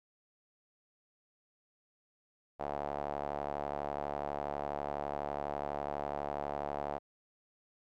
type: tone with band-pass filter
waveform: sawtooth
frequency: 72.1 Hz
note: D2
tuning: 31 cents flat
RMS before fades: -38 dBFS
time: 2.59-6.99 s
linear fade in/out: 20 ms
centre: 720 Hz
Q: 3.1
effects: none